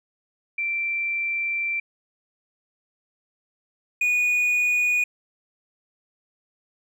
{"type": "tone pair in turn", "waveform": ["sine", "triangle"], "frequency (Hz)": [2349, 2461], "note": ["D7", "D#7"], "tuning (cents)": [0, -20], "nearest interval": "minor second", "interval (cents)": 80, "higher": "second", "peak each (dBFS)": [-23, -17], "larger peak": "second", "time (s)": [[0.58, 1.8], [4.01, 5.04]], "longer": "first", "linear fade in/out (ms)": 5, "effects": []}